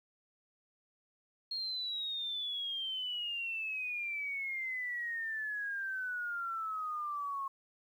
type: exponential sweep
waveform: sine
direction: down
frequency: 4271 to 1083 Hz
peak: -35 dBFS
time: 1.51-7.48 s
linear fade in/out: 5 ms
effects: 11-bit